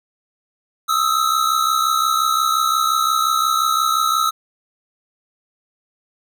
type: tone pair together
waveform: square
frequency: 1259 / 1324.7 Hz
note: D#6 / E6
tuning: +20 / +8 cents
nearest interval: minor second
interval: 88 cents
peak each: -19 dBFS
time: 0.88-4.31 s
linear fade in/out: 20 ms
effects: none